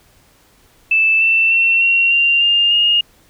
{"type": "tone with pitch steps", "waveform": "sine", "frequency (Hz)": [2637, 2671, 2705, 2739, 2775, 2810, 2846], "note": ["E7", "E7", "E7", "F7", "F7", "F7", "F7"], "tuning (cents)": [0, 22, 44, -34, -12, 10, 32], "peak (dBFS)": -10, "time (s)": [0.91, 3.01], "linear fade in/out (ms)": 5, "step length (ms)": 300, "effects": ["pink hiss -52 dBFS RMS until 3.29 s"]}